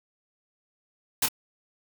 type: noise with echo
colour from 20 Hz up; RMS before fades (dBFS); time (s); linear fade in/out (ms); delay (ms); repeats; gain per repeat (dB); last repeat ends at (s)
white; -23; 1.22-1.26; 5; 26; 1; -6; 1.286
effects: none